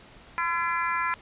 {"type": "harmonic tone", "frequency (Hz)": 339.4, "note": "F4", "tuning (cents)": -49, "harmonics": [3, 4, 5, 6, 7], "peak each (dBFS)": [-28, -30, -32, -34, -35], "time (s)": [0.38, 1.14], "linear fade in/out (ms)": 0, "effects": ["pink hiss -51 dBFS RMS until 1.21 s", "resampled to 8000 Hz"]}